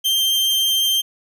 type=tone; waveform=40% pulse; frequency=3153 Hz; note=G7; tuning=9 cents sharp; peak=-15 dBFS; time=0.04-1.02 s; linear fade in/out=20 ms; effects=none